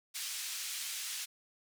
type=band-pass noise; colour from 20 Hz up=white; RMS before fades=-40 dBFS; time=0.14-1.26 s; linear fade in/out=20 ms; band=2200 to 8800 Hz; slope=12 dB/octave; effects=none